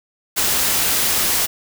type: noise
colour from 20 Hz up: white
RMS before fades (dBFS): -18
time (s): 0.36-1.47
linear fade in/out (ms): 20
effects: none